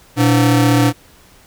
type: ring-modulated tone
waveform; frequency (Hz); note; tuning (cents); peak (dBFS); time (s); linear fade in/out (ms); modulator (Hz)
40% pulse; 205.3; G#3; -20; -6; 0.16-0.93; 50; 85
effects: pink hiss -47 dBFS RMS until 1.46 s